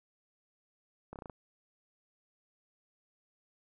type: slowing click train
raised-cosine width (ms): 1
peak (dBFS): -30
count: 6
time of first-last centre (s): 1.13-1.298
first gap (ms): 28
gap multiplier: 1.09
effects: none